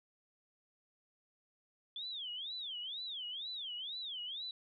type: tone with vibrato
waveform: sine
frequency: 3400 Hz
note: G#7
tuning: 40 cents sharp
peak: -40 dBFS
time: 1.96-4.51 s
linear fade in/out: 2 ms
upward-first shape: sine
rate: 2.1 Hz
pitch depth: 280 cents each way
effects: none